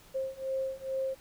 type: beating tone pair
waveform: sine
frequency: 530 / 532.3 Hz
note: C5 / C5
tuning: +22 / +30 cents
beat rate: 2.3 Hz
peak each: -35 / -34 dBFS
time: 0.14-1.15 s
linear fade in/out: 20 ms
effects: pink hiss -57 dBFS RMS until 1.2 s